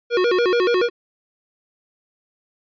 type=tone with vibrato; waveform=square; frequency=417.7 Hz; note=G#4; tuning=10 cents sharp; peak=-16 dBFS; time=0.1-0.9 s; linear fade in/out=50 ms; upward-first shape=square; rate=7 Hz; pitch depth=230 cents each way; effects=resampled to 11025 Hz